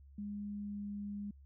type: tone with pitch glide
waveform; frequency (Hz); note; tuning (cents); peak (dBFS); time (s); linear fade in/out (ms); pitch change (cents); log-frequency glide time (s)
sine; 205.2 to 203.9; G#3 to G#3; -21 to -32; -39; 0.18-1.31; 5; -11; 0.47-0.92
effects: added 69 Hz sine -55 dBFS peak until 1.45 s